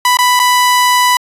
sawtooth tone with dropouts, 991 Hz, B5, 6 cents sharp, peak -4 dBFS, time 0.05-1.17 s, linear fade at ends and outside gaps 2 ms, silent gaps 0.171-0.188 / 0.393-0.398 s, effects resampled to 32000 Hz

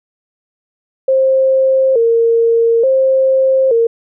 sine tone with vibrato, 493.9 Hz, B4, in tune, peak -8 dBFS, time 1.08-3.87 s, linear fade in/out 5 ms, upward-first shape square, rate 0.57 Hz, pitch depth 120 cents each way, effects none

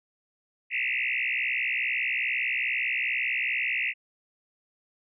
sine tone with frequency modulation, 2349 Hz, D7, in tune, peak -25 dBFS, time 0.7-3.94 s, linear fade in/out 50 ms, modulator 62.4 Hz, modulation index 6.5, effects none

